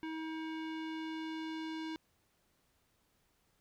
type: tone with low-pass filter sweep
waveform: square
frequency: 318.6 Hz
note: D#4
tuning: 41 cents sharp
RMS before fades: -41 dBFS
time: 0.03-1.96 s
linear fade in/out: 0 ms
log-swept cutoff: 2500 to 4000 Hz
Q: 1.5
effects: pink hiss -75 dBFS RMS until 3.6 s